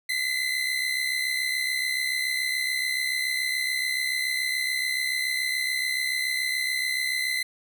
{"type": "tone pair together", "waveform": "30% pulse", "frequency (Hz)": [2004, 2071], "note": ["B6", "C7"], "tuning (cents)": [25, -18], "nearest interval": "minor second", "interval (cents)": 57, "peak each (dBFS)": -25, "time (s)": [0.09, 7.43], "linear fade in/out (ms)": 5, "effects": []}